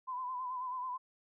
sine tone with vibrato, 1011 Hz, B5, 40 cents sharp, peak -36 dBFS, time 0.07-0.98 s, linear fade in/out 20 ms, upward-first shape sine, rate 9.2 Hz, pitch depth 50 cents each way, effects none

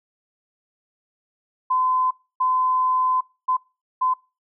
sine tone bursts at uneven times, 1022 Hz, C6, 41 cents flat, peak -17 dBFS, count 4, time 1.7-2.11 / 2.4-3.21 / 3.48-3.57 / 4.01-4.14 s, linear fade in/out 10 ms, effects noise-tail reverb RT60 0.3 s tail -25 dB re dry

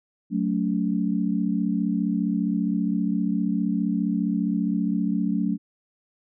sine chord, F# minor, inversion none, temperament equal with one note detuned, 185 / 220 / 284.5 Hz, F#3 / A3 / C#4, 0 / 0 / +45 cents, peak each -25 / -25 / -27 dBFS, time 0.3-5.58 s, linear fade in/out 50 ms, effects none

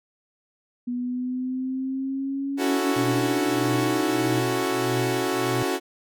sine linear sweep, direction up, 243.6 to 315.6 Hz, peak -25 dBFS, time 0.87-4.4 s, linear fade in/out 10 ms
sawtooth chord, F# minor seventh, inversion second, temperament equal, 277.2 / 329.6 / 370 / 440 Hz, C#4 / E4 / F#4 / A4, 0 / 0 / 0 / 0 cents, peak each -25 / -27 / -22 / -27 dBFS, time 2.57-5.8 s, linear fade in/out 50 ms
triangle tone with tremolo, 123.47 Hz, B2, in tune, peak -23 dBFS, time 2.96-5.63 s, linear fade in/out 5 ms, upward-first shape triangle, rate 1.6 Hz, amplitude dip 100%
effects none

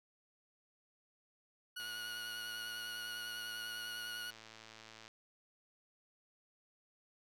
20% pulse tone with vibrato, 1451 Hz, F#6, 34 cents flat, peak -37 dBFS, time 1.76-4.31 s, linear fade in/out 10 ms, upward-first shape sine, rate 10 Hz, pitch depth 21 cents each way
click train, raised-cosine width 0.2 ms, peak -36 dBFS, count 365, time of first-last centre 1.8-5.079 s, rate 111 Hz
effects none

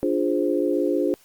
sine chord, D half-diminished seventh, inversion none, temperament equal, 293.7 / 349.2 / 415.3 / 523.3 Hz, D4 / F4 / Ab4 / C5, 0 / 0 / 0 / 0 cents, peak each -24 / -24 / -26 / -26 dBFS, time 0.03-1.14 s, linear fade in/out 0 ms, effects white hiss -56 dBFS RMS until 1.24 s + Opus 32 kbps

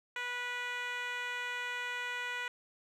10% pulse tone with band-pass filter, 490 Hz, B4, 14 cents flat, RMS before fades -38 dBFS, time 0.16-2.48 s, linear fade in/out 2 ms, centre 1900 Hz, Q 1.2, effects none

